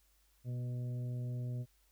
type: harmonic tone with a mistuned harmonic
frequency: 123.47 Hz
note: B2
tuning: in tune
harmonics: 1 / 2 / 3 / 4 / 5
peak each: -36 / -49 / -56 / -58 / -57 dBFS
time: 0.44-1.66 s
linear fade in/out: 50 ms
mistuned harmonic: 2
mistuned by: -20 cents
effects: added 50 Hz sine -70 dBFS peak until 1.91 s + white hiss -73 dBFS RMS until 1.91 s